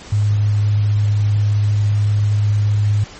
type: tone with quantisation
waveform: sine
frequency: 103.83 Hz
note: G#2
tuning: in tune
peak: -12 dBFS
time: 0.12-3.04 s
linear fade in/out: 5 ms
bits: 7
effects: pink hiss -37 dBFS RMS until 3.19 s + MP3 32 kbps